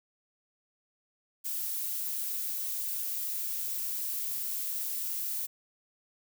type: noise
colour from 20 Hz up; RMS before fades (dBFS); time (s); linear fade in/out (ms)
violet; -34; 1.44-5.47; 20
effects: none